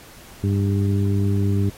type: harmonic tone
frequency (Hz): 99.5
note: G2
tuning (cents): +26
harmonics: 1 / 2 / 3 / 4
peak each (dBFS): -18 / -24 / -28 / -30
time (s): 0.43-1.7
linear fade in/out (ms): 10
effects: pink hiss -45 dBFS RMS until 1.77 s + AAC 48 kbps